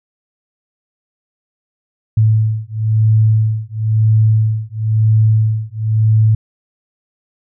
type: beating tone pair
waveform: sine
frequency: 109 / 109.99 Hz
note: A2 / A2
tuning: -16 / 0 cents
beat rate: 0.99 Hz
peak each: -13 dBFS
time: 2.17-6.35 s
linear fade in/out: 5 ms
effects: none